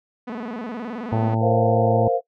sawtooth tone with vibrato, 231 Hz, A#3, 16 cents flat, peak -24 dBFS, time 0.27-1.35 s, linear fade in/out 10 ms, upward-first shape square, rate 19 Hz, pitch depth 120 cents each way
harmonic tone, 111.9 Hz, A2, 30 cents sharp, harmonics 1 / 2 / 3 / 4 / 5 / 6 / 7 / 8, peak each -21 / -25 / -30 / -32 / -32 / -32 / -30 / -30 dBFS, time 1.12-2.08 s, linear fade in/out 5 ms
sine chord, Bb suspended second, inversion none, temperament equal, 466.2 / 523.3 / 698.5 Hz, Bb4 / C5 / F5, 0 / 0 / 0 cents, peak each -22 dBFS, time 1.4-2.21 s, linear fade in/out 50 ms
effects noise-tail reverb RT60 0.1 s tail -19 dB re dry + low-pass 2000 Hz 12 dB/octave

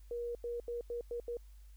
sine tone bursts at uneven times, 475.7 Hz, A#4, 35 cents sharp, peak -36 dBFS, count 6, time 0.11-0.35 / 0.44-0.6 / 0.68-0.81 / 0.9-1.01 / 1.11-1.2 / 1.28-1.37 s, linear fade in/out 2 ms, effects added 50 Hz sine -52 dBFS peak until 1.76 s + white hiss -71 dBFS RMS until 1.76 s

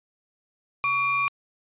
sine tone pair together, 1130 / 2394 Hz, C#6 / D7, +33 / +33 cents, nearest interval octave + minor second, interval 1300 cents, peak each -22 dBFS, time 0.84-1.28 s, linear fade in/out 0 ms, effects tanh soft clip ceiling -18 dBFS + resampled to 8000 Hz

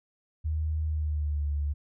sine tone with pitch glide, 77.9 to 72.68 Hz, D#2 to D2, +3 to -17 cents, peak -26 dBFS, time 0.44-1.74 s, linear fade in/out 20 ms, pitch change -120 cents, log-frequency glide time 0.86-1.47 s, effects none

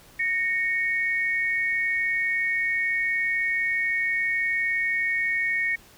sine tone pair together, 1856.2 / 2217 Hz, A#6 / C#7, -8 / 0 cents, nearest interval minor third, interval 308 cents, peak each -25 dBFS, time 0.19-5.76 s, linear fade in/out 10 ms, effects pink hiss -52 dBFS RMS until 5.97 s

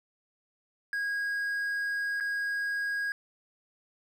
triangle tone with dropouts, 1641 Hz, G#6, 21 cents flat, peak -27 dBFS, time 0.93-3.12 s, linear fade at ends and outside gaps 1 ms, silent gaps 2.201-2.207 s, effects none

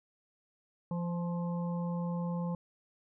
harmonic tone with a mistuned harmonic, 172.7 Hz, F3, 19 cents flat, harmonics 1 / 3 / 5 / 6, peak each -32 / -42 / -46 / -48 dBFS, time 0.91-2.55 s, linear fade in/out 2 ms, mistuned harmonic 6, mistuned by +31 cents, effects none

